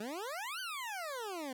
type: exponential two-way sweep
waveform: 20% pulse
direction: up then down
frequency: 199.5 to 1568 to 249 Hz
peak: -34 dBFS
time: 0-1.53 s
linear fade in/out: 5 ms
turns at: 0.6 s
effects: none